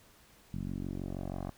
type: tone with low-pass filter sweep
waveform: 10% pulse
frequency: 46.25 Hz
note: F#1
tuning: in tune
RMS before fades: -38 dBFS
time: 0.54-1.5 s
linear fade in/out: 0 ms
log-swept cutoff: 190 to 940 Hz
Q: 1.7
effects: pink hiss -61 dBFS RMS until 1.57 s